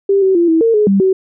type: tone with pitch steps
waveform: sine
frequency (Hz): 395.3 / 381.3 / 342.3 / 324.5 / 456.5 / 421.2 / 196.4 / 378.8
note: G4 / G4 / F4 / E4 / A#4 / G#4 / G3 / F#4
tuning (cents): +15 / -48 / -35 / -27 / -36 / +24 / +4 / +41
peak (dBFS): -8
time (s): 0.09-1.13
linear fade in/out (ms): 5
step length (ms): 130
effects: none